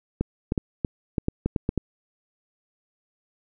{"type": "clicks", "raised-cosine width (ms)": 3, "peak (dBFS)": -10, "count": 10, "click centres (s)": [0.21, 0.521, 0.578, 0.848, 1.182, 1.284, 1.46, 1.562, 1.691, 1.777], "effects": []}